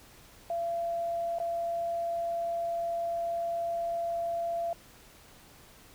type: tone with dropouts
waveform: sine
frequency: 680 Hz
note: F5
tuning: 46 cents flat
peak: -29 dBFS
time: 0.5-4.73 s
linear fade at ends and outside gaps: 2 ms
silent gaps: 1.386-1.4 s
effects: pink hiss -55 dBFS RMS until 5.94 s